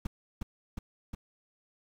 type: noise with echo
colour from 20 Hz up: brown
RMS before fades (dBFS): -32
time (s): 0.05-0.07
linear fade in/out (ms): 5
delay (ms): 360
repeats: 3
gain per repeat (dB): -2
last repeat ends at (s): 1.15
effects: none